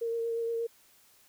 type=tone with vibrato; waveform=sine; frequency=461.4 Hz; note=A#4; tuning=18 cents flat; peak=-29 dBFS; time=0.01-0.67 s; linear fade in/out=10 ms; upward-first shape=triangle; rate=8.5 Hz; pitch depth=19 cents each way; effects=white hiss -62 dBFS RMS until 1.28 s